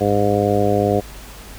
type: harmonic tone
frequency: 102.3 Hz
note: G#2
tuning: 26 cents flat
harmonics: 1 / 2 / 3 / 4 / 5 / 6 / 7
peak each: -22 / -23 / -23 / -20 / -21 / -23 / -22 dBFS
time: 0-1.01 s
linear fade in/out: 20 ms
effects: added 50 Hz sine -38 dBFS peak until 1.58 s + pink hiss -39 dBFS RMS until 1.58 s